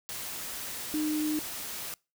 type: tone in noise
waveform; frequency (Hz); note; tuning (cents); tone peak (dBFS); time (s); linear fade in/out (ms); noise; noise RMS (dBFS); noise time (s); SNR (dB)
sine; 305.3; D#4; -33; -27; 0.94-1.39; 0; white; -38; 0.09-1.94; +8
effects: noise-tail reverb RT60 0.3 s tail -26 dB re dry